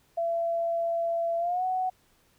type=tone with pitch glide; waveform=sine; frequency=674 to 743.5 Hz; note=E5 to F#5; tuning=+38 to +8 cents; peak=-25 dBFS; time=0.17-1.9 s; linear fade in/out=10 ms; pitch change=+170 cents; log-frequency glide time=1.38-1.64 s; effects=pink hiss -65 dBFS RMS until 2.38 s